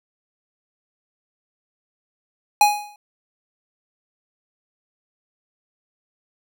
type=tone with exponential decay; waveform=square; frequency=830.6 Hz; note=G#5; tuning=in tune; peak=-9 dBFS; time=2.61-2.96 s; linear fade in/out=2 ms; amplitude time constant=76 ms; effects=none